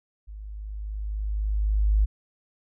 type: tone with level ramp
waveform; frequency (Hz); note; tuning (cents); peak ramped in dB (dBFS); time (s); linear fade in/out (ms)
sine; 51.91; G#1; 0; -37 to -16; 0.27-2.06; 20
effects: none